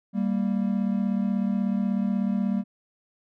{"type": "tone pair together", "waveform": "triangle", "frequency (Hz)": [196.73, 233.1], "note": ["G3", "A#3"], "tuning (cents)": [6, 0], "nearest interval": "minor third", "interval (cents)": 294, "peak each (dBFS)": [-22, -25], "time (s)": [0.13, 2.64], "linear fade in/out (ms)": 50, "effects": []}